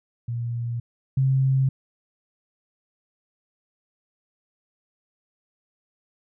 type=tone pair in turn; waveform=sine; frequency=118.3 / 133.34 Hz; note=A#2 / C3; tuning=+26 / +33 cents; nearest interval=major second; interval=207 cents; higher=second; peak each=-25 / -17 dBFS; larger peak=second; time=0.28-0.8 / 1.17-1.69 s; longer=neither; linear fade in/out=5 ms; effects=none